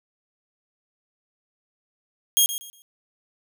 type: tone with echo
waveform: 10% pulse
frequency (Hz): 3251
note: G#7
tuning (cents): -38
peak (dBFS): -7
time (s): 2.37-2.46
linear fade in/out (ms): 0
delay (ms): 120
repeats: 3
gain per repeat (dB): -12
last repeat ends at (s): 2.82
effects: none